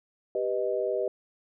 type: chord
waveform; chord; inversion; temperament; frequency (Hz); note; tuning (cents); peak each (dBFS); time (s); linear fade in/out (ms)
sine; G augmented; none; equal; 392 / 493.9 / 622.3; G4 / B4 / D#5; 0 / 0 / 0; -30; 0.35-1.08; 2
effects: none